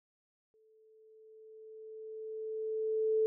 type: tone with exponential growth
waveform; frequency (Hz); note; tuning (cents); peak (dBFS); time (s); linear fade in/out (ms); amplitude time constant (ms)
sine; 438.1; A4; -7; -25; 0.54-3.26; 0; 590
effects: none